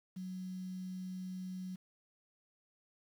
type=tone with quantisation; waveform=sine; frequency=185 Hz; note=F#3; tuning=in tune; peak=-40 dBFS; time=0.16-1.76 s; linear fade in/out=10 ms; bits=10; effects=none